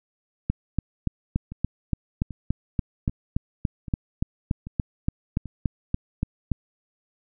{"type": "two click trains", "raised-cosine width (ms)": 5, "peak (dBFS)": [-10, -23], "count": [22, 6], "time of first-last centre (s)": [[0.5, 6.517], [1.52, 5.457]], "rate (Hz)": [3.49, 1.27], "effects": []}